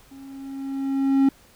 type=tone with level ramp; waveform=triangle; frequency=271.8 Hz; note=C#4; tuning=34 cents flat; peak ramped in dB=-39 to -11 dBFS; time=0.11-1.29 s; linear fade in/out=5 ms; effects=pink hiss -54 dBFS RMS until 1.55 s